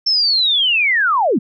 sine linear sweep, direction down, 5400 to 172.7 Hz, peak -12 dBFS, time 0.06-1.39 s, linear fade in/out 10 ms, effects none

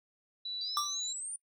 sine tone with tremolo, 3951 Hz, B7, in tune, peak -35 dBFS, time 0.45-1.13 s, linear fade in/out 5 ms, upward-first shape sine, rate 2.3 Hz, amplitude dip 30%
sine exponential sweep, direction up, 4616 to 9380 Hz, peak -37 dBFS, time 0.61-1.36 s, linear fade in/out 2 ms
square tone with exponential decay, 1174.7 Hz, D6, in tune, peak -27 dBFS, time 0.77-1 s, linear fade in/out 1 ms, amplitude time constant 50 ms
effects noise-tail reverb RT60 0.1 s tail -20 dB re dry

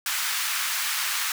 pink high-pass noise, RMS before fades -27 dBFS, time 0.06-1.32 s, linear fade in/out 2 ms, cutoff 1200 Hz, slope 24 dB/octave, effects none

